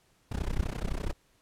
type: noise with amplitude modulation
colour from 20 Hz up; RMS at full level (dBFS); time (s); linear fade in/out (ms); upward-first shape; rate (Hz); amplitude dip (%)
brown; -27; 0.31-1.13; 10; sine; 31.8; 95
effects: pink hiss -67 dBFS RMS until 1.41 s + low-pass 12000 Hz 12 dB/octave